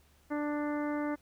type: harmonic tone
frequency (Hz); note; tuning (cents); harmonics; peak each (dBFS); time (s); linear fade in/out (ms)
295.1; D4; +8; 1 / 2 / 3 / 4 / 5 / 6 / 7; -32 / -38 / -42 / -44 / -46 / -48 / -49; 0.3-1.16; 20
effects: added 72 Hz sine -64 dBFS peak until 1.21 s + pink hiss -67 dBFS RMS until 1.21 s